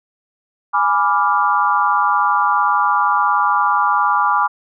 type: chord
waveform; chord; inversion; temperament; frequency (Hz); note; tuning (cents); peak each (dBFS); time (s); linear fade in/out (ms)
sine; G# diminished seventh; none; equal; 830.6 / 987.8 / 1174.7 / 1396.9; G#5 / B5 / D6 / F6; 0 / 0 / 0 / 0; -19 / -18 / -16 / -21; 0.73-4.48; 20
effects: none